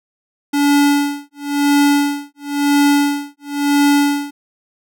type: tone with tremolo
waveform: square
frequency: 286.7 Hz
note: D4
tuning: 42 cents flat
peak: -10 dBFS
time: 0.53-4.31 s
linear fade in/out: 10 ms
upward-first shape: sine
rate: 0.97 Hz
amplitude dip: 100%
effects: none